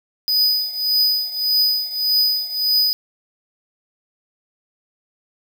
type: tone with tremolo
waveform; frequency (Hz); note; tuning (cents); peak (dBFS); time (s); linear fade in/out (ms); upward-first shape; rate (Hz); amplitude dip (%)
square; 4978; D#8; 0; -13; 0.28-2.93; 0; triangle; 1.7; 85
effects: 7-bit